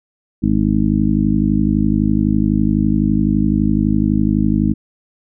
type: harmonic tone with a mistuned harmonic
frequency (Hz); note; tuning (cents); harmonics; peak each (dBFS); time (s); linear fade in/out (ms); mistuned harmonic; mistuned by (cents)
51.91; G#1; 0; 1 / 2 / 3 / 4 / 5 / 6; -22 / -22 / -21 / -16 / -19 / -20; 0.42-4.74; 20; 1; -18
effects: none